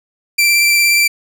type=tone with vibrato; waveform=sawtooth; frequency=2349 Hz; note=D7; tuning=in tune; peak=-6 dBFS; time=0.38-1.08 s; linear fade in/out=10 ms; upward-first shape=square; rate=17 Hz; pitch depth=12 cents each way; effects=none